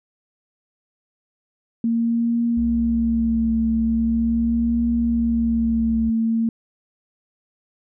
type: tone with vibrato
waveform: sine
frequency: 230 Hz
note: A#3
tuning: 23 cents flat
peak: -17 dBFS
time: 1.84-6.49 s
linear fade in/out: 2 ms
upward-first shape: triangle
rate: 0.41 Hz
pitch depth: 37 cents each way
type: tone with pitch glide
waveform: triangle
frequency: 62.3 to 62.81 Hz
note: B1 to B1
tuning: +16 to +30 cents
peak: -25 dBFS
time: 2.57-6.1 s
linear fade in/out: 5 ms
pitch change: +14 cents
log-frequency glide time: 3.27-5.02 s
effects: none